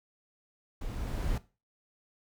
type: noise with level ramp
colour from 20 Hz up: brown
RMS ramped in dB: -38 to -30 dBFS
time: 0.81-1.38 s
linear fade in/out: 5 ms
effects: noise-tail reverb RT60 0.3 s tail -17 dB re dry